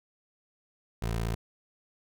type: tone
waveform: 20% pulse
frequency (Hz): 56.5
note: A1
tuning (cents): +47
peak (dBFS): -24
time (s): 1.02-1.35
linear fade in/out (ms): 5
effects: none